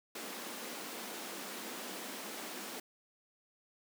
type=high-pass noise; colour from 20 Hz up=pink; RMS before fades=-44 dBFS; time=0.15-2.8 s; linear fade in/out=5 ms; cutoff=200 Hz; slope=48 dB/octave; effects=none